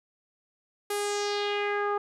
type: tone with low-pass filter sweep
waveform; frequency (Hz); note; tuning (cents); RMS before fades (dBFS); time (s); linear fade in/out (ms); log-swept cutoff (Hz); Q
sawtooth; 410; G#4; -22; -29; 0.9-1.98; 5; 12000 to 1100; 2.6
effects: none